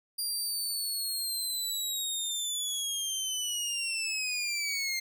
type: linear sweep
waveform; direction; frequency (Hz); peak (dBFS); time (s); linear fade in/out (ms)
20% pulse; down; 4799 to 2100; -25; 0.18-5; 10
effects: none